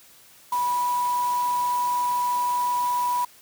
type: tone in noise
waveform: sine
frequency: 980 Hz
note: B5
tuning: 14 cents flat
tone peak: -21 dBFS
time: 0.52-3.25 s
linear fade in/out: 5 ms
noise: white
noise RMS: -38 dBFS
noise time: 0.52-3.25 s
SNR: +14 dB
effects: white hiss -52 dBFS RMS until 3.41 s + high-pass 60 Hz 12 dB/octave